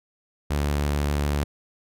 sawtooth tone with vibrato, 72.6 Hz, D2, 19 cents flat, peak -18 dBFS, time 0.5-1.44 s, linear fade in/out 10 ms, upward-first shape triangle, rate 6.7 Hz, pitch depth 9 cents each way, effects none

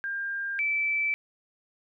sine tone pair in turn, 1600 / 2319 Hz, G6 / D7, +35 / -22 cents, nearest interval tritone, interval 643 cents, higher second, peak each -29 / -24 dBFS, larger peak second, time 0.04-0.59 / 0.59-1.14 s, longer neither, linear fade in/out 0 ms, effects none

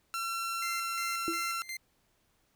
sawtooth tone, 1355 Hz, E6, 47 cents sharp, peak -29 dBFS, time 0.14-1.62 s, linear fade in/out 0 ms
sawtooth tone with tremolo, 2087 Hz, C7, 5 cents flat, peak -33 dBFS, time 0.62-1.77 s, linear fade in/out 5 ms, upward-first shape square, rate 2.8 Hz, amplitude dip 75%
sine tone with exponential decay, 333.2 Hz, E4, 19 cents sharp, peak -27 dBFS, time 1.28-1.46 s, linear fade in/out 0 ms, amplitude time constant 37 ms
effects pink hiss -72 dBFS RMS until 2.55 s

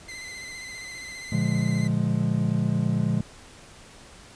sawtooth tone with vibrato, 2048 Hz, C7, 38 cents flat, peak -33 dBFS, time 0.08-1.88 s, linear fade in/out 10 ms, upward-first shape square, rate 15 Hz, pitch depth 29 cents each way
triangle chord, Bb dominant seventh, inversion none, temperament just, 116.54 / 145.68 / 174.81 / 209.8 Hz, Bb2 / D3 / F3 / Ab3, 0 / -14 / +2 / +18 cents, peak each -25 dBFS, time 1.32-3.21 s, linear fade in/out 5 ms
effects pink hiss -48 dBFS RMS until 4.35 s + resampled to 22050 Hz

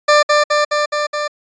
20% pulse tone with echo, 594 Hz, D5, 20 cents sharp, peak -3 dBFS, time 0.08-0.23 s, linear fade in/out 10 ms, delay 210 ms, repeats 5, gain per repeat -2 dB, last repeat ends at 1.28 s, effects resampled to 16000 Hz

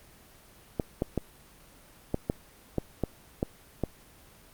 clicks, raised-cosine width 2 ms, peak -13 dBFS, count 9, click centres 0.798 / 1.021 / 1.177 / 2.144 / 2.299 / 2.783 / 3.037 / 3.429 / 3.837 s, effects pink hiss -55 dBFS RMS until 4.53 s + Opus 24 kbps

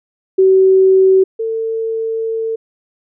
sine tone pair in turn, 380 / 448.9 Hz, F#4 / A4, +46 / +35 cents, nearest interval minor third, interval 289 cents, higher second, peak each -6 / -16 dBFS, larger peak first, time 0.38-1.24 / 1.39-2.56 s, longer second, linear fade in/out 10 ms, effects none

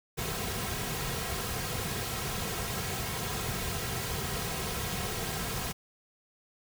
pink noise with comb filter, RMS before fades -34 dBFS, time 0.17-5.73 s, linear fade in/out 20 ms, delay 3.4 ms, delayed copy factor -0.6, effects none

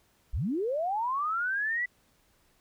sine linear sweep, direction up, 34.02 to 1993 Hz, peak -27 dBFS, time 0.33-1.86 s, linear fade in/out 10 ms, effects pink hiss -67 dBFS RMS until 2.6 s

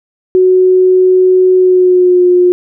sine tone with pitch glide, 370 to 358.4 Hz, F#4 to F4, 0 to +45 cents, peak -4 dBFS, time 0.35-2.52 s, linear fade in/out 0 ms, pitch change -55 cents, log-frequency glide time 1.56-2.26 s, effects none

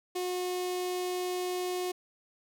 sawtooth tone with notch filter, 362.3 Hz, F#4, 36 cents flat, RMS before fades -33 dBFS, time 0.15-1.92 s, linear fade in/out 10 ms, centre 1500 Hz, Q 1.3, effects none

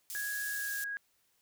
pink high-pass noise, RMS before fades -41 dBFS, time 0.1-0.84 s, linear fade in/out 0 ms, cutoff 7100 Hz, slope 12 dB/octave
sine tone with pitch glide, 1661.2 to 1645.9 Hz, G#6 to G#6, 0 to -16 cents, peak -35 dBFS, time 0.15-0.97 s, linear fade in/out 0 ms, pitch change -16 cents, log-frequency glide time 0.48-0.71 s
effects white hiss -73 dBFS RMS until 1.41 s

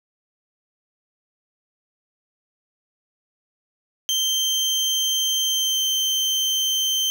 30% pulse tone with pitch glide, 3136 to 3116 Hz, G7 to G7, 0 to -11 cents, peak -17 dBFS, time 4.09-7.1 s, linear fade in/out 0 ms, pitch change -11 cents, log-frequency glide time 5.47-5.8 s, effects none

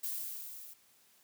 violet noise with level ramp, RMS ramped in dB -36 to -51 dBFS, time 0.03-0.74 s, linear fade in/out 10 ms, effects white hiss -66 dBFS RMS until 1.23 s + high-pass 80 Hz 12 dB/octave

